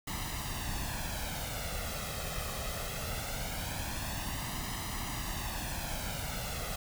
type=noise with flanger; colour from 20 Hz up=pink; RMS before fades=-37 dBFS; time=0.07-6.76 s; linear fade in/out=5 ms; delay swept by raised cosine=1 to 1.58 ms; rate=0.21 Hz; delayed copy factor=+0.65; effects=none